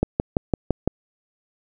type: click train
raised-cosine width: 2 ms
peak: -5 dBFS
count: 6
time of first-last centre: 0.03-0.876 s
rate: 5.91 Hz
effects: none